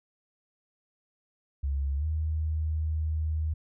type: tone with pitch glide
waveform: sine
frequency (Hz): 69.3 to 78.24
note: C#2 to D#2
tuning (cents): 0 to +10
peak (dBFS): -26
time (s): 1.63-3.54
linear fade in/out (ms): 10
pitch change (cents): +210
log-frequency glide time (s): 1.97-2.05
effects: none